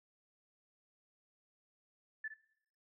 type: tone with echo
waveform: sine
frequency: 1748 Hz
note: A6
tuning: 12 cents flat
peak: -38 dBFS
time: 2.24-2.28 s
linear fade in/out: 5 ms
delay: 60 ms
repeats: 1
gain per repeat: -10 dB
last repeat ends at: 2.34 s
effects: noise-tail reverb RT60 0.7 s tail -17 dB re dry